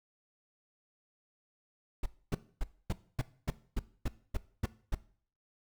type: noise bursts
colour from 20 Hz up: brown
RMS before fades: -30 dBFS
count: 11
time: 2.03-4.949 s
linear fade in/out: 5 ms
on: 29 ms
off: 260 ms
effects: noise-tail reverb RT60 0.5 s tail -18 dB re dry